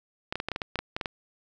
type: clicks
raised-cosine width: 0.3 ms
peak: -14 dBFS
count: 12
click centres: 0.325 / 0.356 / 0.401 / 0.486 / 0.517 / 0.561 / 0.618 / 0.757 / 0.79 / 0.965 / 1.012 / 1.058 s
effects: none